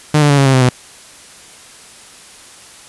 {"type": "tone with pitch steps", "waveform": "sawtooth", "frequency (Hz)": [151.1, 146.54, 142.13, 137.84, 133.68, 129.65, 125.75], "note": ["D3", "D3", "C#3", "C#3", "C3", "C3", "B2"], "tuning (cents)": [50, -3, 44, -9, 38, -15, 32], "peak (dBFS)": -4, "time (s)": [0.14, 0.693], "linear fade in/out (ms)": 5, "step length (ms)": 79, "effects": ["white hiss -39 dBFS RMS until 2.88 s", "resampled to 24000 Hz"]}